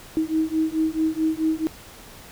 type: beating tone pair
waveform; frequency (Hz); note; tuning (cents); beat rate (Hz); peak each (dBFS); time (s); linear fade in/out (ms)
sine; 315.2 / 319.8; D#4 / D#4; +23 / +48; 4.6; -23; 0.17-1.67; 0
effects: pink hiss -44 dBFS RMS until 2.31 s